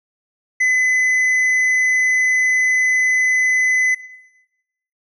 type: tone with tanh clipping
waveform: sine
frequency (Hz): 2018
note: B6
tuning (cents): +37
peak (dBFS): -14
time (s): 0.6-3.95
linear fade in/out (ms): 10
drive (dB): 5
effects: noise-tail reverb RT60 1.0 s tail -18 dB re dry